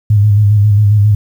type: tone with vibrato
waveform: sine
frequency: 103.83 Hz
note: G#2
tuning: in tune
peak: -5 dBFS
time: 0.1-1.15 s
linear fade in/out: 5 ms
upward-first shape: square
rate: 7.4 Hz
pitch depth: 40 cents each way
effects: 7-bit